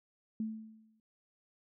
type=tone with exponential decay; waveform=sine; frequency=219.6 Hz; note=A3; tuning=3 cents flat; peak=-31 dBFS; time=0.4-1 s; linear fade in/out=2 ms; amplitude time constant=130 ms; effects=none